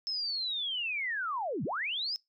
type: linear two-way sweep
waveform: sine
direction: down then up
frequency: 5274 to 115.9 to 5274 Hz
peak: -31 dBFS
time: 0.07-2.16 s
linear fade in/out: 0 ms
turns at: 1.64 s
effects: noise-tail reverb RT60 0.2 s tail -23 dB re dry